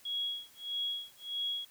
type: tone with tremolo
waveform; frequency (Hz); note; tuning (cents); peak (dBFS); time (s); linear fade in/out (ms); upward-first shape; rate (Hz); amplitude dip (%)
sine; 3322; G#7; 0; -31; 0.05-1.65; 5; sine; 1.6; 100
effects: white hiss -60 dBFS RMS until 1.7 s